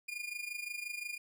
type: tone with amplitude modulation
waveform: 40% pulse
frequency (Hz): 2423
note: D#7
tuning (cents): -47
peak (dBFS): -35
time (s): 0.08-1.18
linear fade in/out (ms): 10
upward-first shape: sine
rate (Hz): 25.7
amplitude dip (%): 75
effects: none